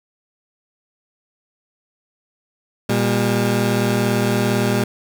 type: tone pair together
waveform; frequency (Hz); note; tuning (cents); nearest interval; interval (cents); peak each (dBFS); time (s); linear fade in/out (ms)
20% pulse; 119.3 / 201; A#2 / G3; +41 / +44; major sixth; 903; -14; 2.89-4.84; 5
effects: 8-bit

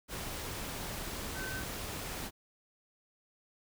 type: tone in noise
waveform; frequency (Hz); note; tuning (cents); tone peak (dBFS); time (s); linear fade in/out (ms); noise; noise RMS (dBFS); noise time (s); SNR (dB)
sine; 1531; G6; -41; -40; 1.34-1.64; 50; pink; -40; 0.08-2.31; -3
effects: none

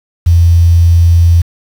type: tone with quantisation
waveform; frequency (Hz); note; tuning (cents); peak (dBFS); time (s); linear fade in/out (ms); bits
sine; 85; F2; -46; -3; 0.26-1.42; 10; 5
effects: none

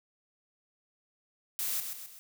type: noise with echo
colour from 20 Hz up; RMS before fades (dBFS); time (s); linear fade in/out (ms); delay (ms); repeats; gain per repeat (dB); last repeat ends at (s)
blue; -33; 1.59-1.8; 0; 130; 3; -6; 2.19
effects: none

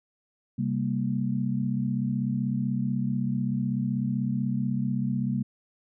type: tone cluster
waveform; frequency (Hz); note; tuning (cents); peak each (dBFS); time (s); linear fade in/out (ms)
sine; 133.3 / 197.9 / 233.9; C3 / G3 / A#3; +33 / +17 / +6; -29; 0.58-5.43; 10
effects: none

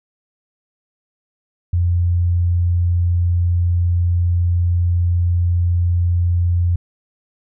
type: tone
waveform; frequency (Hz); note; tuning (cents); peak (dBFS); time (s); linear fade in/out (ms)
sine; 87.31; F2; 0; -13; 1.73-6.76; 5
effects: none

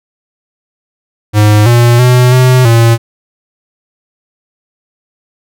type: tone with pitch steps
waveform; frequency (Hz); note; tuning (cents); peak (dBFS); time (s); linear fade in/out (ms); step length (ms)
square; 105.4 / 119.4 / 124.9 / 127.6 / 115.7; G#2 / A#2 / B2 / C3 / A#2; +26 / +42 / +20 / -43 / -13; -4; 1.33-2.98; 50; 330
effects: none

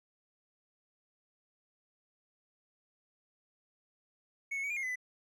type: tone with pitch steps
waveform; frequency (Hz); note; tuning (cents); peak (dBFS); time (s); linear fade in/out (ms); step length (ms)
triangle; 2213 / 2192 / 2262 / 2409 / 2145 / 2021 / 2000; C#7 / C#7 / C#7 / D7 / C7 / B6 / B6; -3 / -20 / +34 / +43 / +42 / +39 / +21; -32; 4.51-4.958; 10; 64
effects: none

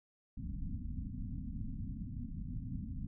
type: low-pass noise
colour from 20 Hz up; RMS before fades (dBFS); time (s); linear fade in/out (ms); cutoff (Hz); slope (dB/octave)
pink; -41; 0.37-3.07; 5; 270; 96
effects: none

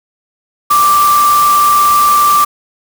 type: tone in noise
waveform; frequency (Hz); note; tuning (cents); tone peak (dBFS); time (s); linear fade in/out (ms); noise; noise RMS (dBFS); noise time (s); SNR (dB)
sine; 1174.7; D6; 0; -6; 0.7-2.45; 10; white; -19; 0.7-2.45; +10
effects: none

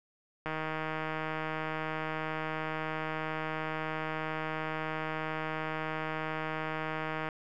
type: click train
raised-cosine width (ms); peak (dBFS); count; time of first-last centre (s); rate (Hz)
0.5; -20; 1073; 0.46-7.288; 157
effects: none

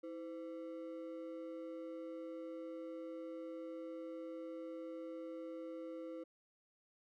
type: ring-modulated tone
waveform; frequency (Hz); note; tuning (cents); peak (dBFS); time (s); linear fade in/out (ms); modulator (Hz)
triangle; 418; G#4; +11; -39; 0.03-6.24; 10; 93.2
effects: none

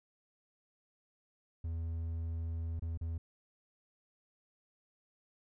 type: tone with dropouts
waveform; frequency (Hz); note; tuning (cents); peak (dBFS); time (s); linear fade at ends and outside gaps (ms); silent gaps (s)
triangle; 82.41; E2; 0; -33; 1.64-3.18; 5; 2.796-2.821 / 2.975-3.011
effects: none

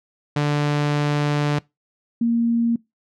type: tone pair in turn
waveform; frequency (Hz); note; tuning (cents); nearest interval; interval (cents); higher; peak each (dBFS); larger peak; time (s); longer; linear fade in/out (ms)
sawtooth / sine; 146.83 / 233.1; D3 / A#3; 0 / 0; minor sixth; 800; second; -14 / -16; first; 0.36-1.59 / 2.21-2.76; first; 5
effects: noise-tail reverb RT60 0.2 s tail -23 dB re dry + low-pass 5000 Hz 12 dB/octave

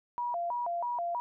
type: tone with vibrato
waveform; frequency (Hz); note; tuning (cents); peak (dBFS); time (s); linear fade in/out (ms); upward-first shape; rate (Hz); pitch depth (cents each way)
sine; 816; G#5; -31; -30; 0.18-1.2; 0; square; 3.1; 290
effects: none

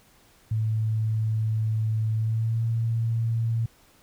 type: tone with pitch glide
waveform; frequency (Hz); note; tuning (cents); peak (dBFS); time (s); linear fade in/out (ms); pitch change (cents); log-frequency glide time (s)
sine; 109.9 to 114.37; A2 to A#2; -2 to -33; -22; 0.51-3.66; 5; +69; 2.14-2.63
effects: pink hiss -58 dBFS RMS until 4.02 s

